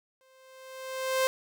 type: tone with exponential growth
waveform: sawtooth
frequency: 523.3 Hz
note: C5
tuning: in tune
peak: -18 dBFS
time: 0.21-1.27 s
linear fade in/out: 0 ms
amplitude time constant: 230 ms
effects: none